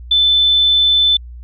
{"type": "tone", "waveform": "sine", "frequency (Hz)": 3520, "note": "A7", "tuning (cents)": 0, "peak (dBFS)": -9, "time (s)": [0.11, 1.17], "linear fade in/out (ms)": 5, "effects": ["added 60 Hz sine -30 dBFS peak until 1.43 s"]}